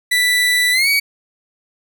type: tone with pitch glide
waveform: 30% pulse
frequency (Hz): 1975.5 to 2256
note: B6 to C#7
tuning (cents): 0 to +30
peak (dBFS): -10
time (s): 0.11-1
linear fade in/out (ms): 10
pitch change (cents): +230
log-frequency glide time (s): 0.72-0.88
effects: none